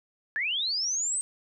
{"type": "linear sweep", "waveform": "sine", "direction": "up", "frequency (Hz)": [1661.2, 8400], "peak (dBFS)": -26, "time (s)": [0.36, 1.21], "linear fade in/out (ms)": 0, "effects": []}